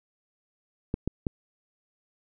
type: clicks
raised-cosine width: 3 ms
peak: -14 dBFS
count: 3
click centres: 0.941 / 1.076 / 1.268 s
effects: none